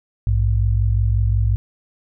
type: tone pair together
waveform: sine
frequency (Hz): 58.27 / 103.83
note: A#1 / G#2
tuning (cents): 0 / 0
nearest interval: minor seventh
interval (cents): 1000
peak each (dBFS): -17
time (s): 0.27-1.56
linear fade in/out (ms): 0
effects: none